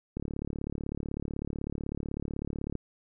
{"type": "click train", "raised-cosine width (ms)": 3, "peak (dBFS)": -21, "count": 94, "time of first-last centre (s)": [0.17, 2.753], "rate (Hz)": 36, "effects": []}